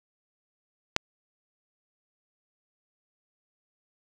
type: click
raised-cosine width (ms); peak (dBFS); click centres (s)
0.2; -4; 0.964
effects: 7-bit